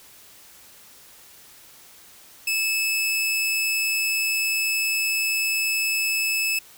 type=tone; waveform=sawtooth; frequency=2609 Hz; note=E7; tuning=18 cents flat; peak=-18 dBFS; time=2.47-6.59 s; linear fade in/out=5 ms; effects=white hiss -49 dBFS RMS until 6.77 s